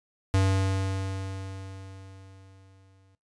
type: tone with exponential decay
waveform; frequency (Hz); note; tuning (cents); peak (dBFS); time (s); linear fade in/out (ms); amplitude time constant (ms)
square; 96; G2; -36; -20; 0.34-3.15; 0; 610
effects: noise-tail reverb RT60 0.2 s tail -21 dB re dry + resampled to 22050 Hz